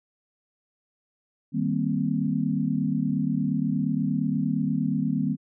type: chord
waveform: sine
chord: C minor seventh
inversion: first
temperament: equal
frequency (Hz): 155.56 / 196 / 233.1 / 261.6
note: Eb3 / G3 / Bb3 / C4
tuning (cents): 0 / 0 / 0 / 0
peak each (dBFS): -28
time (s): 1.52-5.37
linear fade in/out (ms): 50
effects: none